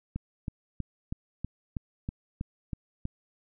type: click train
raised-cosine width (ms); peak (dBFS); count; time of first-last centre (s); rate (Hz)
5; -20; 10; 0.16-3.054; 3.11
effects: none